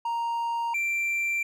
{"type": "tone pair in turn", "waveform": "triangle", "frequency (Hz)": [932.3, 2355], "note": ["A#5", "D7"], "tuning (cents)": [0, 4], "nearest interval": "octave + major third", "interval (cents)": 1604, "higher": "second", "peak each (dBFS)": [-24, -23], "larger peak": "second", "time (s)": [[0.05, 0.74], [0.74, 1.43]], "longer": "neither", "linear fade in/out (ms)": 5, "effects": []}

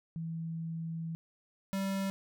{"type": "tone pair in turn", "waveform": ["sine", "square"], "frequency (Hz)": [163.9, 194.39], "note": ["E3", "G3"], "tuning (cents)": [-10, -14], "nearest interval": "minor third", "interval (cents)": 296, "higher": "second", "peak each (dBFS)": [-35, -32], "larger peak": "second", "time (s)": [[0.16, 1.15], [1.73, 2.1]], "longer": "first", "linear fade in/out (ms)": 0, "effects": []}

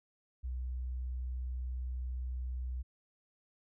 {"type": "tone", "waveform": "sine", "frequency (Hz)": 62.7, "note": "B1", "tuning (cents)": 27, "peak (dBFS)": -35, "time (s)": [0.43, 2.83], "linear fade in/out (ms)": 20, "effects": []}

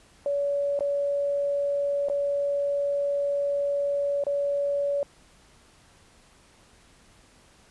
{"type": "tone with dropouts", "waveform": "sine", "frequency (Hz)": 568, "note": "C#5", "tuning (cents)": 42, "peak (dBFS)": -23, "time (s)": [0.26, 5.03], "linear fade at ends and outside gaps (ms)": 1, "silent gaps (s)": [[0.791, 0.807], [2.086, 2.098], [4.238, 4.267]], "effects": ["pink hiss -57 dBFS RMS until 7.7 s", "resampled to 24000 Hz"]}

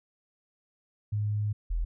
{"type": "tone pair in turn", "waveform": "sine", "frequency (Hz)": [104.8, 41.59], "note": ["G#2", "E1"], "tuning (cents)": [16, 16], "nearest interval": "octave + major third", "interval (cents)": 1600, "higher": "first", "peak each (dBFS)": -26, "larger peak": "neither", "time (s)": [[1.12, 1.53], [1.7, 1.85]], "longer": "first", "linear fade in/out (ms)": 10, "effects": []}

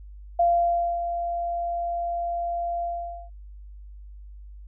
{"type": "tone with ADSR envelope", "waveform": "sine", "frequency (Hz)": 690, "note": "F5", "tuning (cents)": -21, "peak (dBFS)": -16, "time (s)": [0.39, 3.3], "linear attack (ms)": 7, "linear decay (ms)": 590, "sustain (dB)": -9, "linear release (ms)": 470, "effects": ["added 50 Hz sine -40 dBFS peak until 4.67 s"]}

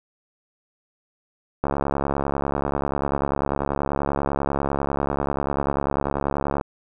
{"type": "click train", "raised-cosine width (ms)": 1, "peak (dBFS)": -9, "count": 350, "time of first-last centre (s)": [1.64, 6.612], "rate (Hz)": 70.2, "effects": []}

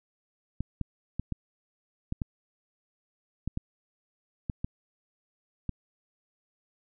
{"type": "clicks", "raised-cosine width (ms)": 5, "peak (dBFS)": -18, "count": 11, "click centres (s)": [0.606, 0.813, 1.196, 1.323, 2.124, 2.218, 3.476, 3.574, 4.498, 4.645, 5.693], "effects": []}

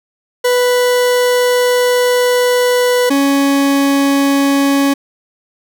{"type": "tone pair in turn", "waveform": "40% pulse", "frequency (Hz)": [493.9, 278.2], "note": ["B4", "C#4"], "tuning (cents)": [0, 6], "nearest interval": "minor seventh", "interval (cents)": 994, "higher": "first", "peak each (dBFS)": -9, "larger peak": "neither", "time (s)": [[0.44, 3.1], [3.1, 4.94]], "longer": "first", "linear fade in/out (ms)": 10, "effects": []}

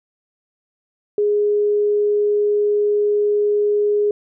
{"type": "tone", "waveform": "sine", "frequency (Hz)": 414.8, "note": "G#4", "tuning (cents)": -2, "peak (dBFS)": -14, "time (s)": [1.18, 4.11], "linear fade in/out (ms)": 2, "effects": []}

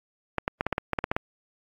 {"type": "clicks", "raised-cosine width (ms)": 0.5, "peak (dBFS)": -10, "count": 11, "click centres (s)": [0.383, 0.479, 0.609, 0.666, 0.727, 0.781, 0.933, 0.988, 1.041, 1.115, 1.165], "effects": ["AAC 48 kbps"]}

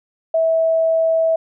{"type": "tone", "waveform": "sine", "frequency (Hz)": 651, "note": "E5", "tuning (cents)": -22, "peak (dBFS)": -13, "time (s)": [0.34, 1.36], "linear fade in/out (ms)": 5, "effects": []}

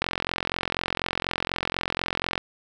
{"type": "click train", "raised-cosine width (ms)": 0.3, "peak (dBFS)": -8, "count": 105, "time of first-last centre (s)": [0.02, 2.378], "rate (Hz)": 44.1, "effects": []}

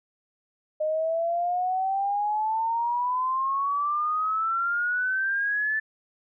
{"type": "exponential sweep", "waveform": "sine", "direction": "up", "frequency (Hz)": [612, 1760], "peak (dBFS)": -23, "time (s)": [0.8, 5.8], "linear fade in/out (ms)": 10, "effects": []}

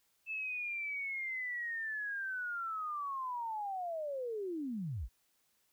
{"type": "linear sweep", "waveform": "sine", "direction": "down", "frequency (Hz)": [2637, 38.88], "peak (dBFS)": -36, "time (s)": [0.26, 5.09], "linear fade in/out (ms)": 50, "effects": ["white hiss -75 dBFS RMS until 5.72 s"]}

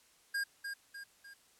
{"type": "tone with echo", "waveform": "square", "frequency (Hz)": 1618, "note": "G#6", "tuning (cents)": -46, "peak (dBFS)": -33, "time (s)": [0.34, 0.44], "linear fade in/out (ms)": 10, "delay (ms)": 300, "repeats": 3, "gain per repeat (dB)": -6, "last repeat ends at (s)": 1.34, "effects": ["white hiss -66 dBFS RMS until 1.59 s", "low-pass 11000 Hz 12 dB/octave"]}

